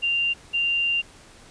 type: tone pair in turn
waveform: sine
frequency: 2783 / 2783 Hz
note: F7 / F7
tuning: -7 / -7 cents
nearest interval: unison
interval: 0 cents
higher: neither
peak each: -20 dBFS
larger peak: neither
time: 0.02-0.34 / 0.53-1.02 s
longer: second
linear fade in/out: 20 ms
effects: pink hiss -49 dBFS RMS until 1.5 s + resampled to 22050 Hz